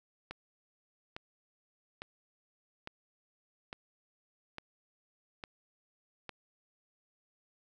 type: click train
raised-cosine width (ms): 0.3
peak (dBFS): -25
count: 8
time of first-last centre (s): 0.31-6.293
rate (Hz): 1.17
effects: none